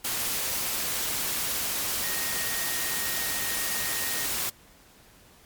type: tone in noise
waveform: sine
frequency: 1864.7 Hz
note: A#6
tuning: in tune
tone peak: -36 dBFS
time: 2.03-4.26 s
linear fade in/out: 10 ms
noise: white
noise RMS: -29 dBFS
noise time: 0.04-4.5 s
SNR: -10 dB
effects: pink hiss -55 dBFS RMS until 5.45 s + MP3 96 kbps